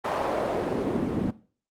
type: noise with band-pass filter sweep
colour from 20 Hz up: pink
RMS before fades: -27 dBFS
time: 0.04-1.31 s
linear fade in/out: 10 ms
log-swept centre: 820 to 220 Hz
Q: 1.8
effects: noise-tail reverb RT60 0.4 s tail -18 dB re dry + Opus 32 kbps